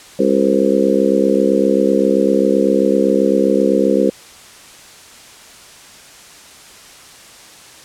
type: harmonic tone with a mistuned harmonic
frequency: 67.7 Hz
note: C#2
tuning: 40 cents flat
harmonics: 3 / 4 / 5 / 6 / 7 / 8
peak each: -18 / -18 / -18 / -18 / -18 / -18 dBFS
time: 0.19-4.1 s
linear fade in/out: 5 ms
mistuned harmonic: 8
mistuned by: -56 cents
effects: white hiss -40 dBFS RMS until 7.84 s + low-pass 9000 Hz 12 dB/octave